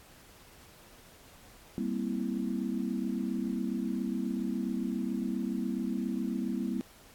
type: chord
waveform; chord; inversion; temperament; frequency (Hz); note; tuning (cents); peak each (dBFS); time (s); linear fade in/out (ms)
sine; C dominant seventh; second; equal with one note detuned; 196 / 233.1 / 260.4 / 329.6; G3 / Bb3 / C4 / E4; 0 / 0 / -8 / 0; -35 / -34 / -36 / -38; 1.78-6.81; 0
effects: pink hiss -56 dBFS RMS until 7.14 s + AAC 64 kbps